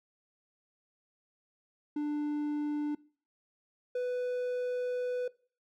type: tone pair in turn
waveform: triangle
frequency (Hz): 296.1 / 496.4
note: D4 / B4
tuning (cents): +14 / +9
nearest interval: major sixth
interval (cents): 895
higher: second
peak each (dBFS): -28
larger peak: neither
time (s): 1.96-2.95 / 3.95-5.28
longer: second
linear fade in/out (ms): 5
effects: noise-tail reverb RT60 0.4 s tail -21 dB re dry